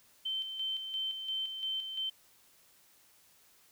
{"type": "tone with tremolo", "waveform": "sine", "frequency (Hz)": 3096, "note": "G7", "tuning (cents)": -22, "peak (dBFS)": -32, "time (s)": [0.25, 2.1], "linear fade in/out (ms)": 10, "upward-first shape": "square", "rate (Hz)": 2.9, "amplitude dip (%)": 50, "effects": ["white hiss -64 dBFS RMS until 3.71 s"]}